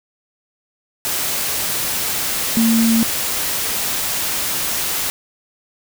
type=tone in noise; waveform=sine; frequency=227.5 Hz; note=A#3; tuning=42 cents flat; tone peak=-12 dBFS; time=2.57-3.03 s; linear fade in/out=0 ms; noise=white; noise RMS=-21 dBFS; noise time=1.05-5.1 s; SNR=+6 dB; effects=none